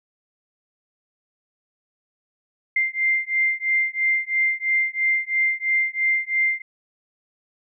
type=beating tone pair; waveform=sine; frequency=2093 / 2096 Hz; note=C7 / C7; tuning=0 / +2 cents; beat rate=3 Hz; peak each=-22 / -22 dBFS; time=2.76-6.62 s; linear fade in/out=5 ms; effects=none